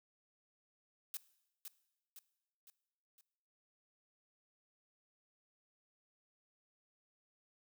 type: noise with echo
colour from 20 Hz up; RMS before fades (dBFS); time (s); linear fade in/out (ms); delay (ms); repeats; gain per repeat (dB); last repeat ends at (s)
blue; -42; 1.14-1.17; 0; 510; 4; -6; 3.21
effects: noise-tail reverb RT60 0.9 s tail -19 dB re dry